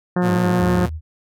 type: harmonic tone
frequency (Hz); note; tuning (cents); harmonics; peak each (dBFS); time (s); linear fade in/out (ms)
179; F3; +43; 1 / 2 / 3 / 4 / 5 / 6 / 7 / 8 / 9 / 10; -17 / -23 / -27 / -29 / -31 / -33 / -34 / -35 / -36 / -37; 0.16-0.86; 5
type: tone with vibrato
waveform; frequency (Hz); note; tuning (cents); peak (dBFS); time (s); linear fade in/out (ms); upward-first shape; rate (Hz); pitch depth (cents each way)
sawtooth; 110; A2; 0; -18; 0.21-0.9; 50; sine; 6.4; 160
type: tone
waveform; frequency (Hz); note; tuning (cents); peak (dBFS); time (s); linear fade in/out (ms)
sine; 78.8; D#2; +23; -25; 0.57-1.01; 50
effects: none